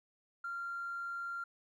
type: tone with tanh clipping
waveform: triangle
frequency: 1385 Hz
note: F6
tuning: 15 cents flat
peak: -37 dBFS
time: 0.44-1.44 s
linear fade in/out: 5 ms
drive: 1 dB
effects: none